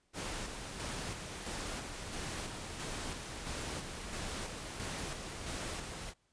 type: noise with tremolo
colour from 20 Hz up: pink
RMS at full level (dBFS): -40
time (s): 0.13-6.14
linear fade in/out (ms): 50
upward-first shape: square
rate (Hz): 1.5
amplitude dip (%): 35
effects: pink hiss -75 dBFS RMS until 6.32 s + resampled to 22050 Hz